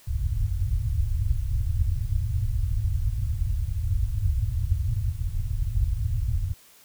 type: low-pass noise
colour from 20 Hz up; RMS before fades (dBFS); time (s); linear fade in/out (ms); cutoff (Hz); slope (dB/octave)
white; -25; 0.07-6.54; 10; 110; 48
effects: white hiss -54 dBFS RMS until 6.84 s